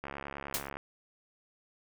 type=click train; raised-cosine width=0.5 ms; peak=-24 dBFS; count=52; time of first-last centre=0.04-0.77 s; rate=69.9 Hz
type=noise with exponential decay; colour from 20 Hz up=white; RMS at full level=-28 dBFS; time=0.54-0.69 s; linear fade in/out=2 ms; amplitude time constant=31 ms
effects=none